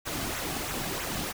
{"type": "noise with flanger", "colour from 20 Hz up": "pink", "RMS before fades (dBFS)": -33, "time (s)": [0.05, 1.33], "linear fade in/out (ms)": 20, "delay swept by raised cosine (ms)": [0.2, 2.2], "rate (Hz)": 3.1, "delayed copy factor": -0.5, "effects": []}